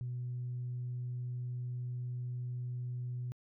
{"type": "tone", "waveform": "sine", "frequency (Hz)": 123.47, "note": "B2", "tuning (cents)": 0, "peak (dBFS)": -35, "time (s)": [0.01, 3.32], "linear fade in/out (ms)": 0, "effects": ["tanh soft clip ceiling -32 dBFS"]}